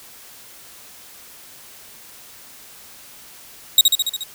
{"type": "tone with echo", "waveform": "sawtooth", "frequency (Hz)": 3800, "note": "A#7", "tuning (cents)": 33, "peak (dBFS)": -4, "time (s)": [3.78, 3.81], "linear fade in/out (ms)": 2, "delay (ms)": 71, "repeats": 6, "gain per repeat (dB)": -3, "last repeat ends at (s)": 4.236, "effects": ["white hiss -43 dBFS RMS until 4.34 s"]}